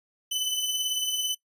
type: beating tone pair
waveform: sawtooth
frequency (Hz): 2999 / 3017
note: F#7 / F#7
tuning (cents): +23 / +33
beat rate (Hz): 18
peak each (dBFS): -30 / -23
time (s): 0.31-1.35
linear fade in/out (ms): 10
effects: noise-tail reverb RT60 0.1 s tail -20 dB re dry + resampled to 32000 Hz